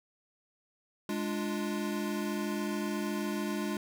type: chord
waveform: square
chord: D diminished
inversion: second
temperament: equal with one note detuned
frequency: 207.7 / 295.5 / 349.2 Hz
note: Ab3 / D4 / F4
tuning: 0 / +11 / 0 cents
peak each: -35 / -38 / -38 dBFS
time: 1.09-3.77 s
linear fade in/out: 2 ms
effects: none